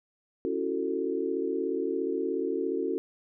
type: chord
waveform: sine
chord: F# minor seventh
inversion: second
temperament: just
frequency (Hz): 277.5 / 333 / 370 / 444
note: C#4 / E4 / F#4 / A4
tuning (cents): +2 / +18 / 0 / +16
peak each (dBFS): -34 / -34 / -31 / -32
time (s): 0.45-2.98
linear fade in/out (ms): 0
effects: none